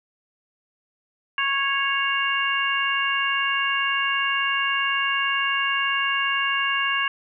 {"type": "harmonic tone with a mistuned harmonic", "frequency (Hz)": 551, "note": "C#5", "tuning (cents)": -11, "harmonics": [2, 3, 4, 5], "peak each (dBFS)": [-26, -25, -29, -25], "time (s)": [1.38, 7.08], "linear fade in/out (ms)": 2, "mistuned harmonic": 5, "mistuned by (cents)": 23, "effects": []}